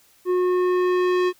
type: tone with low-pass filter sweep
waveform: square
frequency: 362.5 Hz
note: F#4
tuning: 35 cents flat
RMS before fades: -20 dBFS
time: 0.25-1.33 s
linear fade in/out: 50 ms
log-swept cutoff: 920 to 3600 Hz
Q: 0.71
effects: white hiss -57 dBFS RMS until 1.39 s